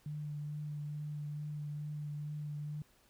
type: tone with vibrato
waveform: sine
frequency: 148.7 Hz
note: D3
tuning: 22 cents sharp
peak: -38 dBFS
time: 0.06-2.82 s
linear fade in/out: 2 ms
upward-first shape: triangle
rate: 2.3 Hz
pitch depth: 17 cents each way
effects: pink hiss -68 dBFS RMS until 3.09 s

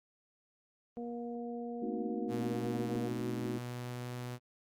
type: harmonic tone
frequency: 237.4 Hz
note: A#3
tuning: 32 cents sharp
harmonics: 1 / 2 / 3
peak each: -40 / -42 / -47 dBFS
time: 0.97-3.09 s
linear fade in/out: 0 ms
type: chord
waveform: sine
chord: A diminished seventh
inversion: none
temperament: equal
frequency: 220 / 261.6 / 311.1 / 370 Hz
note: A3 / C4 / Eb4 / Gb4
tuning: 0 / 0 / 0 / 0 cents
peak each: -40 / -43 / -41 / -41 dBFS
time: 1.82-3.58 s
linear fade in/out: 5 ms
type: tone with pitch glide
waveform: sawtooth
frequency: 120.2 to 123.22 Hz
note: B2 to B2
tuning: -46 to -4 cents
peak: -35 dBFS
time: 2.28-4.39 s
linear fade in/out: 50 ms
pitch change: +42 cents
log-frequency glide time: 2.55-4.09 s
effects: Opus 24 kbps

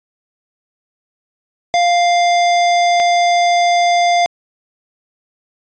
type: tone pair in turn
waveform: square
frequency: 698.5 / 698.5 Hz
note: F5 / F5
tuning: 0 / 0 cents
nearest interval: unison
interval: 0 cents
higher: neither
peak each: -11 dBFS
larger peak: neither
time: 1.74-3 / 3-4.26 s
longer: neither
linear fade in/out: 0 ms
effects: resampled to 16000 Hz

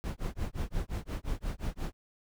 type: noise with tremolo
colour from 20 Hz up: brown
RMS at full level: -31 dBFS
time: 0.04-1.93 s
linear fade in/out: 0 ms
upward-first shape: sine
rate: 5.7 Hz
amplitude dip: 100%
effects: none

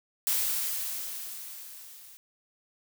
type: noise with level ramp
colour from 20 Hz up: blue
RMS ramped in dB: -26 to -51 dBFS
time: 0.27-2.17 s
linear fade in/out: 0 ms
effects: none

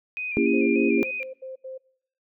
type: tone with vibrato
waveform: sine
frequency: 2446 Hz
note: D#7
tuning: 30 cents flat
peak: -28 dBFS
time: 0.17-1.23 s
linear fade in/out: 0 ms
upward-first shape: square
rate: 3.4 Hz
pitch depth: 37 cents each way
type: chord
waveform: sine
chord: A# diminished seventh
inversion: none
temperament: just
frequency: 233.1 / 279.7 / 335.6 / 402.8 Hz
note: A#3 / C#4 / E4 / G4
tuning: 0 / +16 / +31 / +47 cents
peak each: -24 dBFS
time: 0.37-1.03 s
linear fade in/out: 0 ms
type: tone bursts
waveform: sine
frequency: 523.3 Hz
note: C5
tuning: in tune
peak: -34 dBFS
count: 6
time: 0.53-1.78 s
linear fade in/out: 10 ms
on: 140 ms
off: 82 ms
effects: noise-tail reverb RT60 0.7 s tail -24 dB re dry

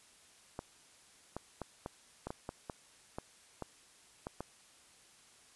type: clicks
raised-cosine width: 1 ms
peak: -25 dBFS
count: 12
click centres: 0.591 / 1.366 / 1.617 / 1.861 / 2.27 / 2.305 / 2.491 / 2.698 / 3.185 / 3.623 / 4.269 / 4.406 s
effects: white hiss -62 dBFS RMS until 5.55 s + resampled to 24000 Hz

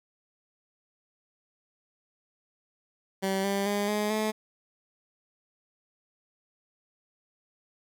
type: tone with pitch steps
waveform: 15% pulse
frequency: 192.7 / 198.23 / 203.9 / 209.8 / 215.8 Hz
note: G3 / G3 / G#3 / G#3 / A3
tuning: -29 / +20 / -32 / +18 / -33 cents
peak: -20 dBFS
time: 3.22-4.32 s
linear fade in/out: 20 ms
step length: 220 ms
effects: none

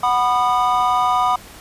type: chord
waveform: triangle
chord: B major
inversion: second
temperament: equal with one note detuned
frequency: 740 / 987.8 / 1223.8 Hz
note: F#5 / B5 / D#6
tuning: 0 / 0 / -29 cents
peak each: -17 dBFS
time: 0.03-1.36 s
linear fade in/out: 5 ms
effects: pink hiss -40 dBFS RMS until 1.6 s + resampled to 32000 Hz

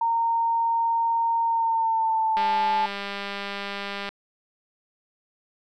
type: tone with pitch glide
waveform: sine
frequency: 921 to 869.3 Hz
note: A#5 to A5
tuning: -21 to -21 cents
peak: -20 dBFS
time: 0.01-2.86 s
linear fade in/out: 5 ms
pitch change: -100 cents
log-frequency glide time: 1.45-2.62 s
type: click train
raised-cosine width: 0.3 ms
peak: -16 dBFS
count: 345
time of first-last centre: 2.37-4.09 s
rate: 200 Hz
effects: none

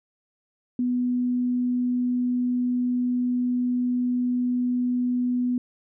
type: tone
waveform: sine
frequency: 247.3 Hz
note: B3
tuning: 3 cents sharp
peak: -21 dBFS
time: 0.79-5.58 s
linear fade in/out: 2 ms
effects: none

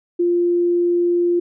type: tone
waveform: sine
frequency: 348.5 Hz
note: F4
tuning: 4 cents flat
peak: -14 dBFS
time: 0.19-1.4 s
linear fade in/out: 10 ms
effects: none

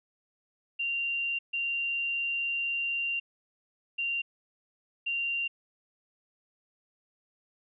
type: tone bursts at uneven times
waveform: sine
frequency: 2772 Hz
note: F7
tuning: 14 cents flat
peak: -28 dBFS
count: 4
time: 0.79-1.39 / 1.53-3.2 / 3.98-4.22 / 5.06-5.48 s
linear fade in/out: 10 ms
effects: none

